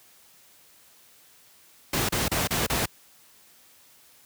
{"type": "noise bursts", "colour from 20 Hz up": "pink", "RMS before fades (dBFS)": -25, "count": 5, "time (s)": [1.93, 2.858], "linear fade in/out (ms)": 5, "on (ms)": 160, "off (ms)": 32, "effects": ["white hiss -56 dBFS RMS until 4.25 s", "high-pass 60 Hz 12 dB/octave"]}